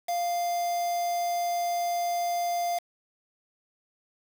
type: tone with quantisation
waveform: triangle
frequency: 697 Hz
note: F5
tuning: 4 cents flat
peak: -24 dBFS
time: 0.08-2.79 s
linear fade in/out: 10 ms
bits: 6
effects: none